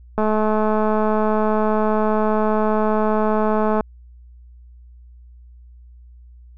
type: click train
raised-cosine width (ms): 1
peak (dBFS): -7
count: 781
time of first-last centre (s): 0.18-3.808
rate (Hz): 215
effects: added 60 Hz sine -41 dBFS peak until 6.57 s